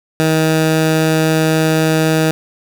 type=tone; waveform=15% pulse; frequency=158.6 Hz; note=D#3; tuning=33 cents sharp; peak=-5 dBFS; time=0.2-2.31 s; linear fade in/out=0 ms; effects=7-bit